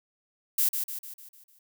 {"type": "noise with echo", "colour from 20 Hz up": "violet", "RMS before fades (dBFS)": -24, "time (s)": [0.58, 0.69], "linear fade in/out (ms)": 5, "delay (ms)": 150, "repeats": 6, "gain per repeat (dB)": -6, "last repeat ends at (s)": 1.59, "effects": []}